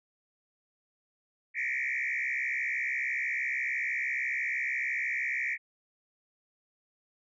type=tone with frequency modulation; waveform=sine; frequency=2093 Hz; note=C7; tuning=in tune; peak=-28 dBFS; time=1.54-5.58 s; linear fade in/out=50 ms; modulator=66.1 Hz; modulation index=4.2; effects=tanh soft clip ceiling -24 dBFS